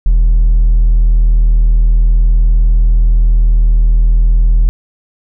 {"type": "tone with hard clipping", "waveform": "sine", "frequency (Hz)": 40.23, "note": "E1", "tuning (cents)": -41, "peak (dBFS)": -6, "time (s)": [0.06, 4.69], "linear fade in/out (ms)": 0, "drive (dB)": 2, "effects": []}